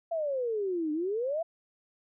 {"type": "exponential two-way sweep", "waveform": "sine", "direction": "down then up", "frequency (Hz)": [684, 296.7, 684], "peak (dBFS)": -28, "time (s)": [0.11, 1.43], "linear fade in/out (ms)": 10, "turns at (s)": 0.92, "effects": []}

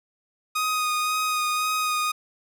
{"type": "tone with vibrato", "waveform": "sawtooth", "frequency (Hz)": 1244.5, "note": "D#6", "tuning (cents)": 0, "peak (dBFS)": -19, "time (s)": [0.55, 2.12], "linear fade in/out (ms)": 10, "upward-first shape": "sine", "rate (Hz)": 1.9, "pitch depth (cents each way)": 16, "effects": []}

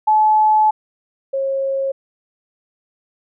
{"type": "tone pair in turn", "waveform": "sine", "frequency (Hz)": [860, 541.8], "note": ["A5", "C#5"], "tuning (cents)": [-40, -40], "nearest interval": "minor sixth", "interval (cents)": 800, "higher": "first", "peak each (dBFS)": [-10, -17], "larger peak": "first", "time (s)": [[0.07, 0.71], [1.33, 1.92]], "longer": "first", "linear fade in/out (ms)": 10, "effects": []}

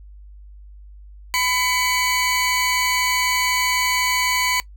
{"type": "tone pair together", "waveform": "20% pulse", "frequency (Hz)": [1004, 2254], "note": ["B5", "C#7"], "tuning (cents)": [28, 28], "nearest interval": "octave + major second", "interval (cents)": 1400, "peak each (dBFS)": -16, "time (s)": [1.34, 4.6], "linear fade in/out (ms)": 0, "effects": ["noise-tail reverb RT60 0.1 s tail -20 dB re dry", "added 50 Hz sine -39 dBFS peak until 4.76 s"]}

